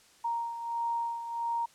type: beating tone pair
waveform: sine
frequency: 932.3 / 933.8 Hz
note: A#5 / A#5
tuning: 0 / +3 cents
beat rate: 1.5 Hz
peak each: -31 / -38 dBFS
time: 0.24-1.66 s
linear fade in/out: 10 ms
effects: white hiss -60 dBFS RMS until 1.74 s + low-pass 9000 Hz 12 dB/octave